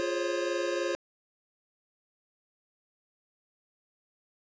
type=chord; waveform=square; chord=Db major seventh; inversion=first; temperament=equal with one note detuned; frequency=349.2 / 415.3 / 531.2 / 554.4 Hz; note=F4 / Ab4 / C5 / Db5; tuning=0 / 0 / +26 / 0 cents; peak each=-33 / -38 / -34 / -36 dBFS; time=0-0.95 s; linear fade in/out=0 ms; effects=resampled to 16000 Hz + 10-bit

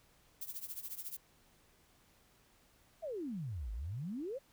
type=noise with tremolo; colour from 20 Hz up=violet; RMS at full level=-41 dBFS; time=0.41-1.17 s; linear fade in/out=5 ms; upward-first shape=triangle; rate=14 Hz; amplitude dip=90%
type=exponential two-way sweep; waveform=sine; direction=down then up; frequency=696 to 49.61 to 579 Hz; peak=-38 dBFS; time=3.02-4.39 s; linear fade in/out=20 ms; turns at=3.72 s
effects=pink hiss -68 dBFS RMS until 4.52 s

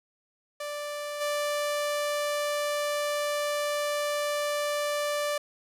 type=tone with level steps; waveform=sawtooth; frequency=587.3 Hz; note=D5; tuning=in tune; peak=-29 / -23 dBFS; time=0.6-5.38 s; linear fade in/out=5 ms; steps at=1.2 s; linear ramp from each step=20 ms; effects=resampled to 32000 Hz + 10-bit

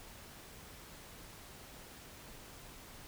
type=silence; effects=pink hiss -53 dBFS RMS until 3.07 s

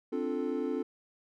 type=chord; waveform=triangle; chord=D minor seventh; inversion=third; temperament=equal; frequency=261.6 / 293.7 / 349.2 / 440 Hz; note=C4 / D4 / F4 / A4; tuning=0 / 0 / 0 / 0 cents; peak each=-33 / -34 / -35 / -33 dBFS; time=0.12-0.83 s; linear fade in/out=10 ms; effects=none

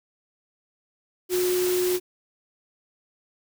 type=tone in noise; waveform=sine; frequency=362.3 Hz; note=F#4; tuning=36 cents flat; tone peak=-21 dBFS; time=1.29-2 s; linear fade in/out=50 ms; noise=white; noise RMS=-31 dBFS; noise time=1.29-2 s; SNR=+7 dB; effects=none

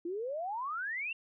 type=exponential sweep; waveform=sine; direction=up; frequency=329.6 to 2791 Hz; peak=-34 dBFS; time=0.05-1.13 s; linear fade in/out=5 ms; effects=none

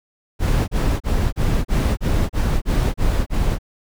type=noise bursts; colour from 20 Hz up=brown; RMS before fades=-17 dBFS; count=10; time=0.39-3.587 s; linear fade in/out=50 ms; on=290 ms; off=33 ms; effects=none

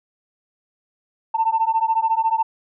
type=beating tone pair; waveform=sine; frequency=890 / 904 Hz; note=A5 / A5; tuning=+20 / +47 cents; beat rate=14 Hz; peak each=-19 dBFS; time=1.34-2.43 s; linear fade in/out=10 ms; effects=tanh soft clip ceiling -9 dBFS

